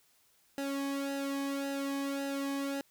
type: tone with flanger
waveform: sawtooth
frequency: 277.2 Hz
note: C#4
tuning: in tune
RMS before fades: -35 dBFS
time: 0.58-2.81 s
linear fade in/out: 0 ms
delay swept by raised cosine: 0.88 to 1.47 ms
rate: 1.8 Hz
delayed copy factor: -0.75
effects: white hiss -68 dBFS RMS until 2.9 s